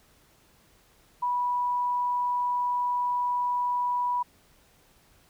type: tone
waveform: sine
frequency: 980 Hz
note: B5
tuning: 14 cents flat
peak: -24 dBFS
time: 1.22-4.23 s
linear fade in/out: 10 ms
effects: pink hiss -61 dBFS RMS until 5.29 s